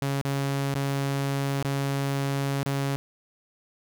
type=tone with dropouts; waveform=sawtooth; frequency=138.59 Hz; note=C#3; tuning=in tune; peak=-21 dBFS; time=0.02-2.96 s; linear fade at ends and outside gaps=0 ms; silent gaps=0.214-0.25 / 0.742-0.753 / 1.626-1.648 / 2.631-2.66 s; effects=none